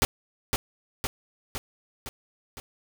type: noise with echo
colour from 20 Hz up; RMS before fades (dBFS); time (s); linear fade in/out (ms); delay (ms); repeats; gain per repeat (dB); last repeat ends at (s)
pink; -21; 0.02-0.05; 0; 510; 5; -4; 2.6
effects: none